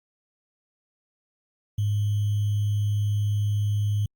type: tone with sample-and-hold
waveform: sine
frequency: 103.5 Hz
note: G#2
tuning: 5 cents flat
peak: -21 dBFS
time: 1.78-4.06 s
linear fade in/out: 5 ms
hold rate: 3150 Hz
effects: Opus 48 kbps